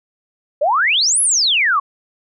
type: exponential two-way sweep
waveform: sine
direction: up then down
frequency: 542 to 11175 to 1064 Hz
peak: -12 dBFS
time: 0.61-1.8 s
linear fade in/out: 10 ms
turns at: 1.21 s
effects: none